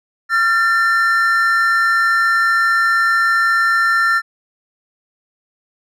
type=tone pair together; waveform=triangle; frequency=1372.4 / 1786 Hz; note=F6 / A6; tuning=-31 / +25 cents; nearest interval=perfect fourth; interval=456 cents; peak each=-13 dBFS; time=0.29-4.22 s; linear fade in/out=50 ms; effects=none